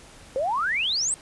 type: exponential sweep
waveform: sine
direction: up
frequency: 502 to 8630 Hz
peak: -22 dBFS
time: 0.36-1.14 s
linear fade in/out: 0 ms
effects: pink hiss -48 dBFS RMS until 1.21 s + resampled to 24000 Hz